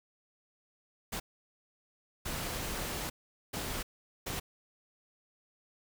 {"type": "noise bursts at uneven times", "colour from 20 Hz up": "pink", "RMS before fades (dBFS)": -37, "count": 4, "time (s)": [[1.12, 1.2], [2.25, 3.1], [3.53, 3.83], [4.26, 4.4]], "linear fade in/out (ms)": 10, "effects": []}